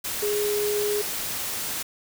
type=tone in noise; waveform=sine; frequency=415.3 Hz; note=G#4; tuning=in tune; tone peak=-23 dBFS; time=0.22-1.02 s; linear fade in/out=10 ms; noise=white; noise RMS=-30 dBFS; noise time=0.04-1.83 s; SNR=+4 dB; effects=none